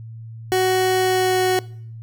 30% pulse tone with pitch glide, 372.5 to 370.4 Hz, F#4 to F#4, +12 to +2 cents, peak -13 dBFS, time 0.52-1.59 s, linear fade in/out 0 ms, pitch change -10 cents, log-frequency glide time 0.98-1.41 s, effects noise-tail reverb RT60 0.6 s tail -22 dB re dry + added 113 Hz sine -33 dBFS peak until 2.02 s

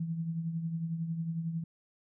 sine tone with tremolo, 164.81 Hz, E3, in tune, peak -29 dBFS, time 0-1.64 s, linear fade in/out 5 ms, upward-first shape triangle, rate 11 Hz, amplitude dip 60%, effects none

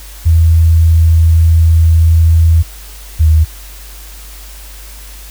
sine tone pair in turn, 81.9 / 78.74 Hz, E2 / D#2, -11 / +21 cents, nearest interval minor second, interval 68 cents, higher first, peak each -4 dBFS, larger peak neither, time 0.25-2.63 / 3.19-3.45 s, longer first, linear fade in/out 20 ms, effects added 50 Hz sine -30 dBFS peak until 5.3 s + white hiss -35 dBFS RMS until 5.3 s

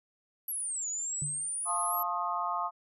sine exponential two-way sweep, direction down then up, 11840 to 6760 to 11840 Hz, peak -32 dBFS, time 0.48-2.03 s, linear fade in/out 5 ms, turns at 0.88 s
sine tone with exponential decay, 146.83 Hz, D3, in tune, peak -31 dBFS, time 1.22-1.51 s, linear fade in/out 0 ms, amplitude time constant 61 ms
sine chord, F dominant seventh, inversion none, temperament equal with one note detuned, 698.5 / 880 / 1070.3 / 1244.5 Hz, F5 / A5 / C6 / Eb6, 0 / 0 / +39 / 0 cents, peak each -36 / -37 / -34 / -34 dBFS, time 1.65-2.71 s, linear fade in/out 50 ms
effects none

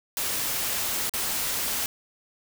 white noise with dropouts, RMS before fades -28 dBFS, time 0.17-1.86 s, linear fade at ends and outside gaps 1 ms, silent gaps 1.095-1.137 s, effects none

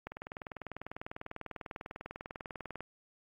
click train, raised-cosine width 0.5 ms, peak -26 dBFS, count 56, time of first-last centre 0.07-2.806 s, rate 20.1 Hz, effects AAC 64 kbps

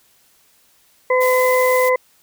harmonic tone, 508 Hz, B4, 49 cents sharp, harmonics 1 / 2 / 4, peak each -14 / -19 / -21 dBFS, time 1.1-1.96 s, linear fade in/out 5 ms
blue noise, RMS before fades -28 dBFS, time 1.2-1.9 s, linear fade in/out 20 ms
effects white hiss -56 dBFS RMS until 2.22 s

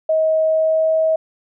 sine tone with pitch glide, 634 to 638.8 Hz, D#5 to D#5, +32 to +45 cents, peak -13 dBFS, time 0.09-1.16 s, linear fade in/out 5 ms, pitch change +13 cents, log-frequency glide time 0.44-0.94 s, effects none

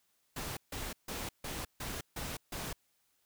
pink noise bursts, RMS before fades -40 dBFS, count 7, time 0.36-2.73 s, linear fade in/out 5 ms, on 210 ms, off 150 ms, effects white hiss -75 dBFS RMS until 3.25 s

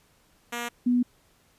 5% pulse / sine tone pair in turn, 238.3 / 245.4 Hz, A#3 / B3, +38 / -11 cents, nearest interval minor second, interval 51 cents, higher second, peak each -19 dBFS, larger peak neither, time 0.52-0.69 / 0.86-1.03 s, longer neither, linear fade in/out 10 ms, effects pink hiss -63 dBFS RMS until 1.58 s + resampled to 32000 Hz

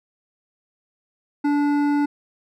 sine tone with hard clipping, 290 Hz, D4, 22 cents flat, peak -19 dBFS, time 1.44-2.06 s, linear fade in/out 10 ms, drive 11 dB, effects none

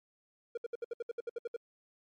triangle tone bursts, 469.7 Hz, A#4, 13 cents sharp, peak -32 dBFS, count 12, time 0.55-1.565 s, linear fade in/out 5 ms, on 25 ms, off 65 ms, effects MP3 64 kbps

